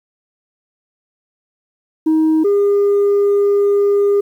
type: tone pair in turn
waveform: sine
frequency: 315.7 / 404.6 Hz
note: D#4 / G#4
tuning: +25 / -45 cents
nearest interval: major third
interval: 430 cents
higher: second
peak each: -8 dBFS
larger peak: neither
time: 2.06-2.44 / 2.44-4.21 s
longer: second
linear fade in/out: 10 ms
effects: tanh soft clip ceiling -9 dBFS + 8-bit